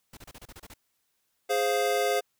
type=noise bursts; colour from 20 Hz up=pink; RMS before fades=-46 dBFS; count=9; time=0.13-0.739 s; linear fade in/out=5 ms; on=41 ms; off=30 ms
type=chord; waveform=square; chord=F minor; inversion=first; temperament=equal; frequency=415.3 / 523.3 / 698.5 Hz; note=Ab4 / C5 / F5; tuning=0 / 0 / 0 cents; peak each=-29 dBFS; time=1.49-2.21 s; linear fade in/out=20 ms
effects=white hiss -75 dBFS RMS until 2.39 s